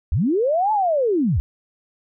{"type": "linear two-way sweep", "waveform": "sine", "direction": "up then down", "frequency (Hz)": [55, 880, 55], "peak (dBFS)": -16, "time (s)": [0.12, 1.4], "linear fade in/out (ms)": 0, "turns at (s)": 0.72, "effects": []}